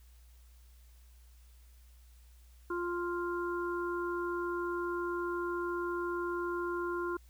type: harmonic tone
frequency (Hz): 349.2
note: F4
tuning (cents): 0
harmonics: 1 / 3 / 4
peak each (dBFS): -34 / -39 / -40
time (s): 2.7-7.17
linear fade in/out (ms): 5
effects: added 60 Hz sine -55 dBFS peak until 7.29 s + white hiss -68 dBFS RMS until 7.29 s